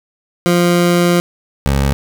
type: tone pair in turn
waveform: 20% pulse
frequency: 174.61 / 68.97 Hz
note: F3 / C#2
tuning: 0 / -8 cents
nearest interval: octave + major third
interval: 1608 cents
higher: first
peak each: -5 / -7 dBFS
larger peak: first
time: 0.46-1.2 / 1.66-1.93 s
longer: first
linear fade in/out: 0 ms
effects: none